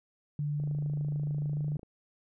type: tone with pitch glide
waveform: sine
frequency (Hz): 147.1 to 148.38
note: D3 to D3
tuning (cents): +3 to +18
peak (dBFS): -29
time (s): 0.39-1.77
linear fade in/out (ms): 2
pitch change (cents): +15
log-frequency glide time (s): 1.52-1.63
type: click train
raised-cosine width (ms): 2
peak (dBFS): -34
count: 34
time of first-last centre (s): 0.6-1.831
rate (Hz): 26.8
effects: none